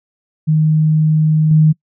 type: tone with level steps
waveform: sine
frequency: 155.56 Hz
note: D#3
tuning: in tune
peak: -9 / -6 dBFS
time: 0.47-1.73 s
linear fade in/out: 20 ms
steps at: 1.51 s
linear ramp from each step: 2 ms
effects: noise-tail reverb RT60 0.1 s tail -26 dB re dry